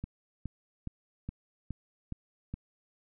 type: click train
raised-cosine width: 5 ms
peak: -24 dBFS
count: 7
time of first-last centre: 0.04-2.54 s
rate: 2.4 Hz
effects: none